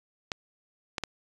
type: clicks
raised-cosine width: 0.2 ms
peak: -13 dBFS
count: 3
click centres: 0.318 / 0.982 / 1.037 s
effects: resampled to 22050 Hz

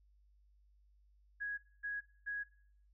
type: tone bursts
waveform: sine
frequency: 1661.2 Hz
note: G#6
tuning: in tune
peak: -37 dBFS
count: 3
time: 1.4-2.44 s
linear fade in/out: 20 ms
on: 180 ms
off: 250 ms
effects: noise-tail reverb RT60 0.6 s tail -20 dB re dry + added 50 Hz sine -65 dBFS peak until 2.93 s

